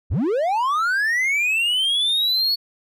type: linear sweep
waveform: triangle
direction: up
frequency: 45.62 to 4431 Hz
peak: -16 dBFS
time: 0.1-2.56 s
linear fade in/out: 20 ms
effects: none